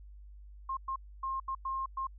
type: tone bursts at uneven times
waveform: sine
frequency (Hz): 1066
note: C6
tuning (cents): +32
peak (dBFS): -32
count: 6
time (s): 0.69-0.77 / 0.88-0.96 / 1.23-1.4 / 1.48-1.55 / 1.65-1.86 / 1.97-2.07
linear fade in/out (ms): 5
effects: added 50 Hz sine -48 dBFS peak until 2.18 s